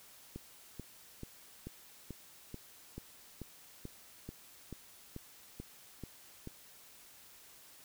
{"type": "click train", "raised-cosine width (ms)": 3, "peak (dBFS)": -30, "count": 15, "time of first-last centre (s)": [0.36, 6.474], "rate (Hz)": 2.29, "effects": ["white hiss -58 dBFS RMS until 7.84 s"]}